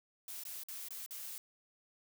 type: noise with dropouts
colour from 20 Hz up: blue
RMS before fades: -45 dBFS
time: 0.28-1.38 s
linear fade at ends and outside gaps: 1 ms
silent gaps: 0.436-0.452 / 0.635-0.685 / 0.885-0.906 / 1.062-1.108 s
effects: none